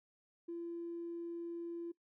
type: tone with tanh clipping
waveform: triangle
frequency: 339.9 Hz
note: F4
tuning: 47 cents flat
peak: -40 dBFS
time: 0.48-1.92 s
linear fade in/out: 10 ms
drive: 4 dB
effects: noise-tail reverb RT60 0.1 s tail -20 dB re dry